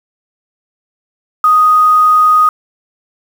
sine tone with quantisation, 1245 Hz, D#6, 1 cent sharp, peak -5 dBFS, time 1.44-2.49 s, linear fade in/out 2 ms, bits 5, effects none

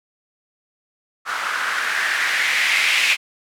violet noise with low-pass filter sweep, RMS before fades -20 dBFS, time 1.25-3.17 s, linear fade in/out 50 ms, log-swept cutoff 1300 to 2500 Hz, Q 3.6, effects none

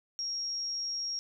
sine tone, 5588 Hz, F8, in tune, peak -32 dBFS, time 0.19-1.19 s, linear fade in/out 0 ms, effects none

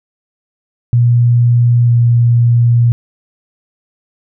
sine tone pair in turn, 120 / 118.83 Hz, B2 / A#2, -49 / +34 cents, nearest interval unison, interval 17 cents, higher first, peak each -6 dBFS, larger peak neither, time 0.93-1.88 / 1.88-2.92 s, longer second, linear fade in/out 0 ms, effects none

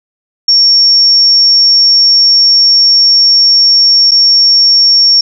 sine tone with dropouts, 5500 Hz, F8, 27 cents flat, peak -3 dBFS, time 0.48-5.21 s, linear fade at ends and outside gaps 5 ms, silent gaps 4.11-4.116 s, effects none

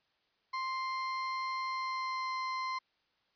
35% pulse tone with pitch glide, 1048 to 1040.8 Hz, C6 to C6, +2 to -9 cents, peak -32 dBFS, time 0.53-2.79 s, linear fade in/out 10 ms, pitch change -11 cents, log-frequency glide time 1.64-2.34 s, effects white hiss -75 dBFS RMS until 3.35 s + resampled to 11025 Hz

